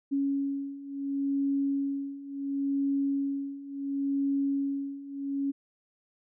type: beating tone pair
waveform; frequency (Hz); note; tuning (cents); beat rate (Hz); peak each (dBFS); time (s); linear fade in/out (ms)
sine; 277.2 / 277.91; C#4 / C#4; 0 / +5; 0.71; -32 / -29; 0.11-5.52; 20
effects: none